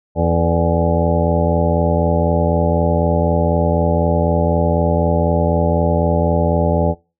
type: harmonic tone with a mistuned harmonic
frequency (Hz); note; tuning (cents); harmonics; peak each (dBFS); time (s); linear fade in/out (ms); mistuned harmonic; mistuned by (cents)
84; E2; +33; 1 / 2 / 3 / 4 / 5 / 6 / 7 / 9 / 10; -18 / -19 / -24 / -26 / -23 / -24 / -19 / -26 / -25; 0.15-6.95; 50; 5; +58
effects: noise-tail reverb RT60 0.3 s tail -23 dB re dry